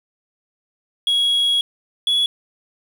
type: tone pair in turn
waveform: sine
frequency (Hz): 3322 / 3380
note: G#7 / G#7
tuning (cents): 0 / +30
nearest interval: unison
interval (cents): 30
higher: second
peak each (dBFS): -12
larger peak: neither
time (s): 1.07-1.61 / 2.07-2.26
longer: first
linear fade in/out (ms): 2
effects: tanh soft clip ceiling -14 dBFS + 7-bit